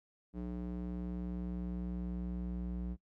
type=tone with band-pass filter sweep; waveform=square; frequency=60.1 Hz; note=B1; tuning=46 cents flat; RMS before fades=-39 dBFS; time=0.33-2.97 s; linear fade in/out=50 ms; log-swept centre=240 to 140 Hz; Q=1.5; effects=noise-tail reverb RT60 0.1 s tail -24 dB re dry